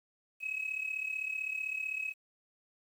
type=tone with amplitude modulation; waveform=sine; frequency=2558 Hz; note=D#7; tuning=47 cents sharp; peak=-29 dBFS; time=0.4-2.14 s; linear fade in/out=50 ms; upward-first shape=sine; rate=35.7 Hz; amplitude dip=80%; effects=tanh soft clip ceiling -28 dBFS + 10-bit